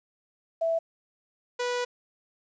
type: tone pair in turn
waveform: sine / sawtooth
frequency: 659.3 / 490.2 Hz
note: E5 / B4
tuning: 0 / -13 cents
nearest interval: perfect fourth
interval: 513 cents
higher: first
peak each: -23 dBFS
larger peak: neither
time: 0.61-0.79 / 1.59-1.85 s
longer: second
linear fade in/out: 10 ms
effects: resampled to 16000 Hz + 10-bit